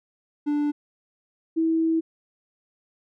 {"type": "tone pair in turn", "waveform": ["triangle", "sine"], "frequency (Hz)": [293.7, 324.9], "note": ["D4", "E4"], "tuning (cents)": [0, -25], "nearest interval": "major second", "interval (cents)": 175, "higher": "second", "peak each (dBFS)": -19, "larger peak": "neither", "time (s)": [[0.46, 0.72], [1.56, 2.01]], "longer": "second", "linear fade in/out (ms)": 20, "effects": []}